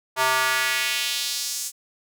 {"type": "tone with high-pass filter sweep", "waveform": "square", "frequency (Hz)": 130, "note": "C3", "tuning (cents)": -11, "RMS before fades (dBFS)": -24, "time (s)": [0.16, 1.72], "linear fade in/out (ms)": 50, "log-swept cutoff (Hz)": [890, 7400], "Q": 1.6, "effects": []}